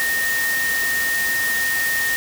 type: tone in noise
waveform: sine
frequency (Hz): 1842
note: A#6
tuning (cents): -21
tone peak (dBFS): -19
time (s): 0-2.16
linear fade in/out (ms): 0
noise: white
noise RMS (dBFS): -26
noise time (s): 0-2.16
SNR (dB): +4
effects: none